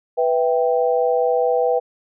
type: chord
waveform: sine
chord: E minor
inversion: second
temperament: equal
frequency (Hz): 493.9 / 659.3 / 784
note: B4 / E5 / G5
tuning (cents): 0 / 0 / 0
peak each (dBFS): -17 / -22 / -22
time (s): 0.17-1.8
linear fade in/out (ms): 20
effects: none